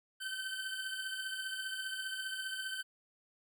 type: beating tone pair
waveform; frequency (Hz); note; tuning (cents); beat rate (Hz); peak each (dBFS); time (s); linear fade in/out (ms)
25% pulse; 1533 / 1548; G6 / G6; -39 / -22; 15; -36 / -39; 0.2-2.83; 20
effects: none